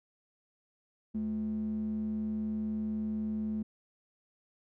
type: tone with band-pass filter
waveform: square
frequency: 72 Hz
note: D2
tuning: 34 cents flat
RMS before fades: -34 dBFS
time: 1.14-3.63 s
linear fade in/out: 10 ms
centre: 230 Hz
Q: 9.9
effects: none